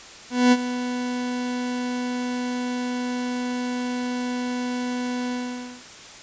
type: tone with ADSR envelope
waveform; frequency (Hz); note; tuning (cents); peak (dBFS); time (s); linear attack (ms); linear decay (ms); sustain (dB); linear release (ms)
40% pulse; 247.5; B3; +4; -11; 0.3-5.84; 220; 43; -13; 530
effects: white hiss -42 dBFS RMS until 6.22 s + resampled to 16000 Hz